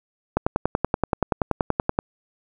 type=click train; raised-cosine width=1 ms; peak=-5 dBFS; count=18; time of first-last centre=0.37-1.989 s; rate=10.5 Hz; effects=none